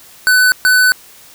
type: tone bursts at uneven times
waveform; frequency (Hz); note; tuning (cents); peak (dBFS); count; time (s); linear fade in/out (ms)
square; 1502; F#6; +26; -8; 2; 0.27-0.52 / 0.65-0.92; 0
effects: white hiss -41 dBFS RMS until 1.34 s